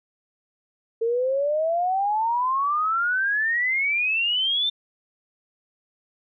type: exponential sweep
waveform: sine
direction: up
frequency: 448.9 to 3607 Hz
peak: -20 dBFS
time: 1.01-4.7 s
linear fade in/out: 10 ms
effects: none